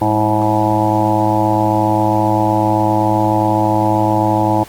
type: harmonic tone with a mistuned harmonic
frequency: 107.6 Hz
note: A2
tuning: 38 cents flat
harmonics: 1 / 2 / 3 / 5 / 6 / 7 / 8 / 9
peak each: -19 / -23 / -17 / -22 / -21 / -21 / -17 / -23 dBFS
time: 0.01-4.64 s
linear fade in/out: 10 ms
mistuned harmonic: 2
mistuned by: -72 cents
effects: pink hiss -38 dBFS RMS until 4.68 s + Opus 32 kbps